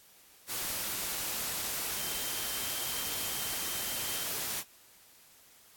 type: tone in noise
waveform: sine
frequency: 3136 Hz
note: G7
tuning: in tune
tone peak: -44 dBFS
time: 1.96-4.28 s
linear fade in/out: 50 ms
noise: white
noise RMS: -35 dBFS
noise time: 0.47-4.64 s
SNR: -12 dB
effects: white hiss -59 dBFS RMS until 5.76 s + AAC 64 kbps